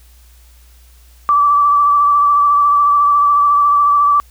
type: tone with vibrato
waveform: sine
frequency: 1160 Hz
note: D6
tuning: 22 cents flat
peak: -8 dBFS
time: 1.29-4.2 s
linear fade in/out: 0 ms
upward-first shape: triangle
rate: 14 Hz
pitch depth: 28 cents each way
effects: added 60 Hz sine -42 dBFS peak until 4.3 s + white hiss -51 dBFS RMS until 4.3 s